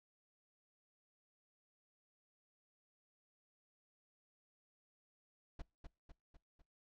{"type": "noise with echo", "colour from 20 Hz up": "brown", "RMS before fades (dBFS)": -45, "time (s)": [5.59, 5.62], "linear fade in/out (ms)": 5, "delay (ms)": 250, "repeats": 4, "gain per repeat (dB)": -5, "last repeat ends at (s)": 6.62, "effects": ["noise-tail reverb RT60 0.3 s tail -25 dB re dry", "low-pass 5000 Hz 12 dB/octave"]}